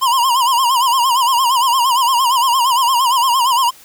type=tone with vibrato; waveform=square; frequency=1002 Hz; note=B5; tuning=25 cents sharp; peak=-12 dBFS; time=0.01-3.71 s; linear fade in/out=20 ms; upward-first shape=sine; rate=8.7 Hz; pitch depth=130 cents each way; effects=white hiss -43 dBFS RMS until 3.84 s